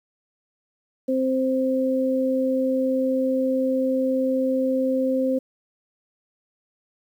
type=tone pair together; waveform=sine; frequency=261.6 / 523.2 Hz; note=C4 / C5; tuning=0 / 0 cents; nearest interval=octave; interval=1200 cents; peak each=-22 dBFS; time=1.08-5.39 s; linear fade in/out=10 ms; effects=9-bit